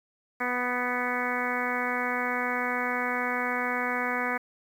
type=harmonic tone with a mistuned harmonic; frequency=246.9 Hz; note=B3; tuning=in tune; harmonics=1 / 2 / 3 / 4 / 5 / 6 / 7 / 8 / 9; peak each=-35 / -35 / -35 / -35 / -35 / -35 / -35 / -35 / -35 dBFS; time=0.4-4.38 s; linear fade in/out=10 ms; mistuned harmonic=6; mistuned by=+19 cents; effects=9-bit